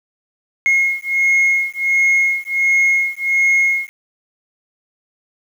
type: beating tone pair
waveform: sine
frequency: 2157 / 2158.4 Hz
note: C#7 / C#7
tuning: -48 / -47 cents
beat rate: 1.4 Hz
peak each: -14 dBFS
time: 0.66-3.89 s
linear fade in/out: 0 ms
effects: tanh soft clip ceiling -9 dBFS + 7-bit